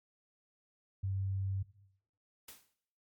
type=tone; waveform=sine; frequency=96.7 Hz; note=G2; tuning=23 cents flat; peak=-32 dBFS; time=1.03-1.63 s; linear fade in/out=10 ms
type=noise with exponential decay; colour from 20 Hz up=white; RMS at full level=-47 dBFS; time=2.48-2.74 s; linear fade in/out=5 ms; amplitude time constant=56 ms
effects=noise-tail reverb RT60 0.7 s tail -17 dB re dry + MP3 96 kbps